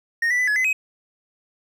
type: tone with pitch steps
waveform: triangle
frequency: 1854 / 1969 / 1998 / 1696 / 2031 / 2534 Hz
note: A#6 / B6 / B6 / G#6 / B6 / D#7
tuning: -10 / -6 / +20 / +36 / +48 / +31 cents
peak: -16 dBFS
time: 0.22-0.73 s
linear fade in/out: 5 ms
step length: 85 ms
effects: none